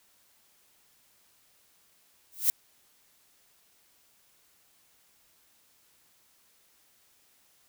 violet noise with exponential growth, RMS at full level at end -19 dBFS, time 2.32-2.5 s, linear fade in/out 1 ms, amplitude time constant 39 ms, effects white hiss -65 dBFS RMS until 7.68 s

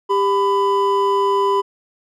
triangle tone pair together, 396.9 / 1000 Hz, G4 / B5, +22 / +21 cents, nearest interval octave + major third, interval 1599 cents, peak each -15 dBFS, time 0.09-1.62 s, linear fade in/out 20 ms, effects none

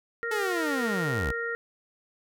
harmonic tone, 465.6 Hz, A#4, 2 cents flat, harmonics 1 / 3 / 4, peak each -33 / -33 / -33 dBFS, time 0.23-1.55 s, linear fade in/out 0 ms
sawtooth linear sweep, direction down, 440 to 51.91 Hz, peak -24 dBFS, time 0.31-1.32 s, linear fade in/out 5 ms
effects none

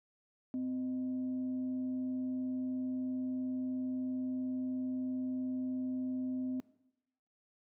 sine tone with frequency modulation, 256.5 Hz, C4, 34 cents flat, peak -33 dBFS, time 0.54-6.6 s, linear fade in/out 0 ms, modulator 364 Hz, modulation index 0.2, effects noise-tail reverb RT60 0.9 s tail -19 dB re dry + high-pass 150 Hz 12 dB/octave

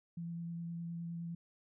sine tone with vibrato, 169 Hz, E3, 43 cents sharp, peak -39 dBFS, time 0.17-1.35 s, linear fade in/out 5 ms, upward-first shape sine, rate 9.7 Hz, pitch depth 11 cents each way, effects none

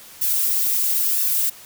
violet noise with flanger, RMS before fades -20 dBFS, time 0.21-1.5 s, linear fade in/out 10 ms, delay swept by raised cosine 1.1 to 3.7 ms, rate 1 Hz, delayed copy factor +0.55, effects white hiss -43 dBFS RMS until 1.65 s

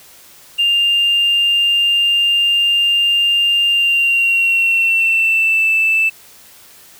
triangle tone with pitch glide, 2800 to 2643 Hz, F7 to E7, +4 to +4 cents, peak -8 dBFS, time 0.58-6.1 s, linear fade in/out 20 ms, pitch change -100 cents, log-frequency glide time 3.69-5.69 s, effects tanh soft clip ceiling -8 dBFS + white hiss -43 dBFS RMS until 6.99 s

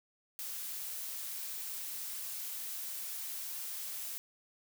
blue noise, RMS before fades -41 dBFS, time 0.39-4.18 s, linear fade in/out 0 ms, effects none

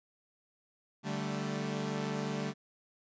sawtooth chord, D suspended fourth, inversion none, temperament equal with one note detuned, 146.83 / 194.19 / 220 Hz, D3 / G3 / A3, 0 / -16 / 0 cents, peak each -34 dBFS, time 1.03-2.54 s, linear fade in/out 50 ms, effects resampled to 16000 Hz

